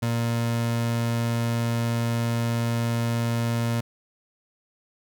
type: tone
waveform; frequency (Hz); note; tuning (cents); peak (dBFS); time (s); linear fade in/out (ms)
30% pulse; 116.9; A#2; +5; -20; 0.02-3.81; 10
effects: none